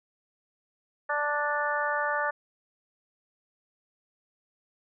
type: harmonic tone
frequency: 293.7 Hz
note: D4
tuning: in tune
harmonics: 2 / 3 / 4 / 5 / 6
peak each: -32 / -32 / -32 / -32 / -32 dBFS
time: 1.09-2.31 s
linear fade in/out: 10 ms
effects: none